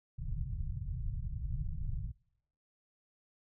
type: low-pass noise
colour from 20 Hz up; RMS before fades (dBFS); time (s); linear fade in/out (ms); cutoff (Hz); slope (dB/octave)
pink; -37; 0.18-2.12; 10; 150; 48
effects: noise-tail reverb RT60 0.8 s tail -26 dB re dry